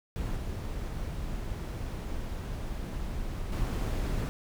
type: noise with level steps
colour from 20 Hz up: brown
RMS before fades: -33 / -35 / -30 dBFS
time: 0.16-4.29 s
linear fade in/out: 0 ms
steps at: 0.36 / 3.52 s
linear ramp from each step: 5 ms
effects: none